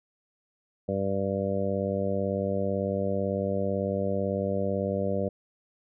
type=harmonic tone; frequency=98 Hz; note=G2; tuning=in tune; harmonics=1 / 2 / 3 / 4 / 5 / 6 / 7; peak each=-34 / -31 / -38 / -36 / -31 / -31 / -41 dBFS; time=0.88-5.29 s; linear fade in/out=10 ms; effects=none